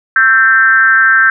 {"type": "tone with frequency modulation", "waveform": "sine", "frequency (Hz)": 1568, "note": "G6", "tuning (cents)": 0, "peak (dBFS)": -5, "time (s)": [0.16, 1.3], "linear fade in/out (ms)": 2, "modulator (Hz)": 238, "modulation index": 0.81, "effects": []}